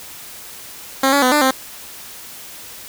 10% pulse tone with pitch steps, 268.5 / 282.9 / 253.1 / 297.2 / 262.7 Hz, C4 / C#4 / B3 / D4 / C4, +45 / +35 / +43 / +21 / +7 cents, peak -4 dBFS, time 1.03-1.51 s, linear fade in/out 5 ms, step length 96 ms, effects white hiss -36 dBFS RMS until 2.88 s

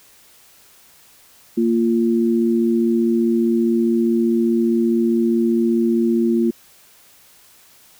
sine tone pair together, 231.2 / 346.4 Hz, A#3 / F4, -14 / -14 cents, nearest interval perfect fifth, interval 700 cents, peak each -16 / -18 dBFS, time 1.57-6.51 s, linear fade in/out 10 ms, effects white hiss -50 dBFS RMS until 7.99 s

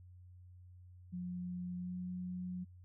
sine tone with pitch glide, 178.6 to 180.88 Hz, F3 to F#3, +39 to -39 cents, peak -39 dBFS, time 1.12-2.65 s, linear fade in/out 20 ms, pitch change +22 cents, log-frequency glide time 1.78-1.95 s, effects added 90 Hz sine -54 dBFS peak until 2.84 s

